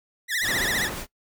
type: tone with vibrato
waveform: sawtooth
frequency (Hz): 1838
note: A#6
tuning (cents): -25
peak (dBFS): -20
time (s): 0.28-0.9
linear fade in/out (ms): 50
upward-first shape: triangle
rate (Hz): 15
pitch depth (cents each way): 200
type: noise with tremolo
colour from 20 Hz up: pink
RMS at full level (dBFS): -33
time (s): 0.41-1.07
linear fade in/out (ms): 50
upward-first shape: triangle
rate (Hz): 5.7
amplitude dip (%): 40
type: band-pass noise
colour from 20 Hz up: pink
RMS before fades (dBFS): -34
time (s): 0.48-0.94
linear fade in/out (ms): 5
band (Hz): 170 to 1700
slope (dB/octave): 12
effects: noise-tail reverb RT60 0.1 s tail -19 dB re dry